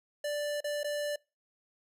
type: tone with dropouts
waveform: square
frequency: 587.3 Hz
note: D5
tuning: in tune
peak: -32 dBFS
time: 0.24-1.16 s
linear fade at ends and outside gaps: 5 ms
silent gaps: 0.606-0.642 / 0.833-0.843 s
effects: noise-tail reverb RT60 0.3 s tail -26 dB re dry + resampled to 32000 Hz